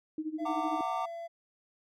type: tone with tremolo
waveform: sine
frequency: 311.8 Hz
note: D#4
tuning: 4 cents sharp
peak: -30 dBFS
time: 0.18-0.81 s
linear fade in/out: 2 ms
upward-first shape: sine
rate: 13 Hz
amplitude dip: 85%
type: tone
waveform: triangle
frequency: 675 Hz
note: E5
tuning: 41 cents sharp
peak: -36 dBFS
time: 0.38-1.28 s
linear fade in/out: 20 ms
type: chord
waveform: triangle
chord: Gb augmented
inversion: none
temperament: equal with one note detuned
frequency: 740 / 911 / 1174.7 Hz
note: Gb5 / Bb5 / D6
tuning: 0 / -40 / 0 cents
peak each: -33 / -34 / -34 dBFS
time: 0.45-1.06 s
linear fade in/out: 10 ms
effects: none

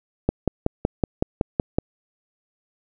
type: click train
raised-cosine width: 2 ms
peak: -5 dBFS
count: 9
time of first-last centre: 0.29-1.785 s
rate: 5.35 Hz
effects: none

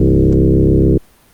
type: tone with frequency modulation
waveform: sine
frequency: 116.54 Hz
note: A#2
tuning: in tune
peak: -7 dBFS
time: 0-0.98 s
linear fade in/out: 5 ms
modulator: 66.9 Hz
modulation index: 4.6
effects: pink hiss -49 dBFS RMS until 1.33 s + Opus 32 kbps

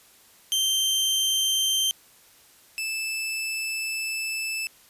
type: tone pair in turn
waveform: sawtooth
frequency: 3136 / 2632 Hz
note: G7 / E7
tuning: 0 / -3 cents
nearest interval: minor third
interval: 303 cents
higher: first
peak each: -18 / -24 dBFS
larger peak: first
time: 0.52-1.91 / 2.78-4.67 s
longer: second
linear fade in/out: 0 ms
effects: white hiss -55 dBFS RMS until 4.89 s + resampled to 32000 Hz

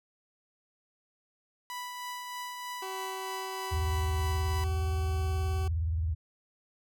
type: tone with tremolo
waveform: sawtooth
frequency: 987.8 Hz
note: B5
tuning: in tune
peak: -32 dBFS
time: 1.7-4.64 s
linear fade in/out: 0 ms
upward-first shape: triangle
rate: 3.2 Hz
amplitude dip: 35%
type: tone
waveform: 20% pulse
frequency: 380 Hz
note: F#4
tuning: 46 cents sharp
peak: -33 dBFS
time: 2.82-5.68 s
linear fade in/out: 5 ms
type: tone with vibrato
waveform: sine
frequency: 81 Hz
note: E2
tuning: 30 cents flat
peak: -27 dBFS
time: 3.71-6.15 s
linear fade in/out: 20 ms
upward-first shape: triangle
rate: 19 Hz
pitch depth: 260 cents each way
effects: none

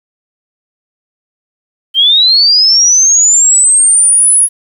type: linear sweep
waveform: sine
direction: up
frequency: 3087 to 10540 Hz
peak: -4 dBFS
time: 1.94-4.49 s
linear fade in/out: 50 ms
effects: 7-bit

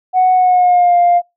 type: tone with pitch glide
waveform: sine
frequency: 740 to 700.9 Hz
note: F#5 to F5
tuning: 0 to +6 cents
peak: -6 dBFS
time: 0.13-1.22 s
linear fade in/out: 50 ms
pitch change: -94 cents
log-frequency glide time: 0.33-0.97 s
effects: noise-tail reverb RT60 0.2 s tail -24 dB re dry + tanh soft clip ceiling -4 dBFS

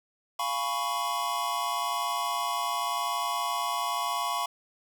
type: chord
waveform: square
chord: C# dominant seventh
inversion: first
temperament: equal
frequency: 698.5 / 830.6 / 987.8 / 1108.7 Hz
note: E#5 / G#5 / B5 / C#6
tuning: 0 / 0 / 0 / 0 cents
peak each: -36 / -38 / -33 / -32 dBFS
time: 0.39-4.46 s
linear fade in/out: 5 ms
effects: none

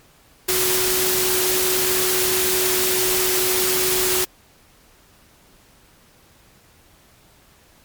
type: tone in noise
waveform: sine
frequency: 370 Hz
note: F#4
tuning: in tune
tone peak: -23 dBFS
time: 0.48-4.25 s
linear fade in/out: 10 ms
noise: white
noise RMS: -20 dBFS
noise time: 0.48-4.25 s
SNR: -6 dB
effects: pink hiss -53 dBFS RMS until 7.84 s + MP3 96 kbps

